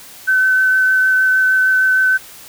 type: tone with vibrato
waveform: sine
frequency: 1523 Hz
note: F#6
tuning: 50 cents sharp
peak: -10 dBFS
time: 0.27-2.18 s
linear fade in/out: 20 ms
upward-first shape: triangle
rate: 6.5 Hz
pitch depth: 12 cents each way
effects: white hiss -38 dBFS RMS until 2.48 s